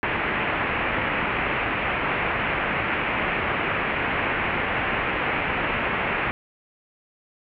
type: low-pass noise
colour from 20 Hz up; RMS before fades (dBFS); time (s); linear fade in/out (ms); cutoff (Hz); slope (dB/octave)
white; -25; 0.03-6.31; 0; 2600; 48
effects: none